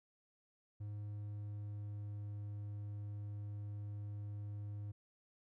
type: tone with pitch glide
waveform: triangle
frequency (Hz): 103.83 to 103.11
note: G#2 to G#2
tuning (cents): 0 to -12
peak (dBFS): -40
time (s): 0.8-4.92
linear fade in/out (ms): 10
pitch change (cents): -12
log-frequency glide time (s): 0.97-2.33
effects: none